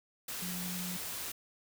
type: tone in noise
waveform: sine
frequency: 180.2 Hz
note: F#3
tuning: 45 cents flat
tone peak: -39 dBFS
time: 0.42-0.97 s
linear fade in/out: 5 ms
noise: white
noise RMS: -40 dBFS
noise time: 0.28-1.32 s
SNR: -2 dB
effects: none